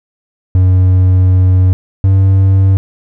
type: tone pair in turn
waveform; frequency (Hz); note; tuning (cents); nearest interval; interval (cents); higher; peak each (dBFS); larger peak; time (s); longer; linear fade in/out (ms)
triangle; 92.5 / 96.17; F#2 / G2; 0 / -33; minor second; 67; second; -3; neither; 0.55-1.73 / 2.04-2.77; first; 0
effects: none